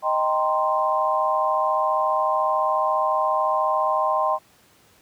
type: chord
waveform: sine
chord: C minor seventh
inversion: first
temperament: equal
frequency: 622.3 / 784 / 932.3 / 1046.5 Hz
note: Eb5 / G5 / Bb5 / C6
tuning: 0 / 0 / 0 / 0 cents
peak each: -24 / -25 / -28 / -22 dBFS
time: 0.02-4.39 s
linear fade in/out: 50 ms
effects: pink hiss -56 dBFS RMS until 5.01 s + high-pass 100 Hz 12 dB/octave